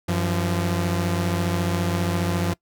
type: tone pair together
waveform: sawtooth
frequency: 93.3 / 171.9 Hz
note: F#2 / F3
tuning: +15 / -27 cents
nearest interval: major seventh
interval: 1058 cents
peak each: -20 dBFS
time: 0.08-2.54 s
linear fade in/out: 10 ms
effects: noise-tail reverb RT60 0.1 s tail -22 dB re dry